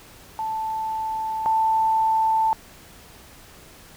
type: tone pair in turn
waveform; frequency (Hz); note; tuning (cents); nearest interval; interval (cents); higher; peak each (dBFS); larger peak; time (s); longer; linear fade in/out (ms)
sine; 880 / 885.1; A5 / A5; 0 / +10; unison; 10; second; -24 / -17; second; 0.39-1.46 / 1.46-2.53; neither; 0
effects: pink hiss -47 dBFS RMS until 3.96 s